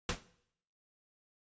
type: noise with exponential decay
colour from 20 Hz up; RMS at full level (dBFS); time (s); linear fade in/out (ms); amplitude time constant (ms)
pink; -29; 0.09-0.24; 2; 31
effects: noise-tail reverb RT60 0.7 s tail -18 dB re dry + resampled to 16000 Hz